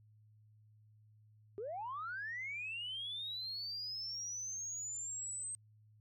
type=linear sweep; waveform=sine; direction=up; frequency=384.2 to 8340 Hz; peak=-39 dBFS; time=1.58-5.55 s; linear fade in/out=0 ms; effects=tanh soft clip ceiling -35 dBFS + added 107 Hz sine -62 dBFS peak until 6 s